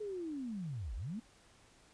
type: linear two-way sweep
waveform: sine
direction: down then up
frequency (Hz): 432.4 to 42.81 to 240.3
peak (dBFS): -38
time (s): 0-1.2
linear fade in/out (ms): 10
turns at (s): 0.95
effects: pink hiss -64 dBFS RMS until 1.93 s + resampled to 22050 Hz